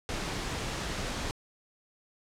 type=noise; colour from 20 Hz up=pink; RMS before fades=-34 dBFS; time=0.09-1.31 s; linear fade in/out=0 ms; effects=low-pass 7000 Hz 12 dB/octave